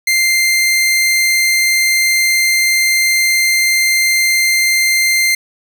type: tone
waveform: sawtooth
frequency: 2093 Hz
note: C7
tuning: in tune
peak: -7 dBFS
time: 0.07-5.35 s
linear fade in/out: 5 ms
effects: none